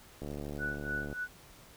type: click train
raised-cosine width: 2 ms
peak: -27 dBFS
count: 67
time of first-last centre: 0.22-1.128 s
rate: 72.7 Hz
type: tone with tremolo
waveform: sine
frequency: 1480 Hz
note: F#6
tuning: in tune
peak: -32 dBFS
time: 0.58-1.28 s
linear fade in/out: 50 ms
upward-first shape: sine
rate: 3.4 Hz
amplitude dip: 90%
effects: pink hiss -56 dBFS RMS until 1.76 s